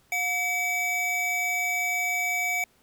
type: tone pair together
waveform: square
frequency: 720 / 2286 Hz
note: F#5 / D7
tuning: -47 / -47 cents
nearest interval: octave + minor sixth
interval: 2000 cents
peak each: -33 / -26 dBFS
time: 0.12-2.64 s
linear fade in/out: 2 ms
effects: pink hiss -63 dBFS RMS until 2.82 s